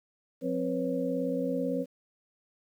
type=tone cluster; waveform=sine; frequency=179.5 / 262.6 / 489.9 / 548 Hz; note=F3 / C4 / B4 / C#5; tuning=+48 / +6 / -14 / -20 cents; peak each=-36 / -31 / -33 / -34 dBFS; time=0.41-1.86 s; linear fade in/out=50 ms; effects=10-bit